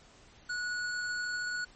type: tone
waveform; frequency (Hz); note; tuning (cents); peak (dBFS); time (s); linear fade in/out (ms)
square; 1464; F#6; -19; -33; 0.49-1.65; 10
effects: pink hiss -58 dBFS RMS until 1.75 s + MP3 32 kbps